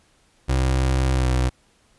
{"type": "tone with pitch glide", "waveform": "30% pulse", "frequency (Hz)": [65.2, 63.27], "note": ["C2", "B1"], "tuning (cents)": [-5, 43], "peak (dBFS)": -15, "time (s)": [0.48, 1.5], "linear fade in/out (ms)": 20, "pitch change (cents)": -52, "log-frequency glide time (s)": [1.13, 1.27], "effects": ["pink hiss -60 dBFS RMS until 1.98 s", "resampled to 24000 Hz"]}